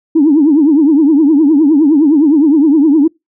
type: tone with vibrato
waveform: sine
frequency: 299.3 Hz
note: D4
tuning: 33 cents sharp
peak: -4 dBFS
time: 0.15-3.08 s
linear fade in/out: 10 ms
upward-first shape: triangle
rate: 9.7 Hz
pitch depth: 200 cents each way
effects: noise-tail reverb RT60 0.2 s tail -26 dB re dry + tanh soft clip ceiling 0 dBFS